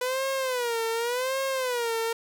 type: tone with vibrato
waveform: sawtooth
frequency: 493.9 Hz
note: B4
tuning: in tune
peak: -22 dBFS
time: 0.01-2.13 s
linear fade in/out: 5 ms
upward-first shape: sine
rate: 0.88 Hz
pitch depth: 150 cents each way
effects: none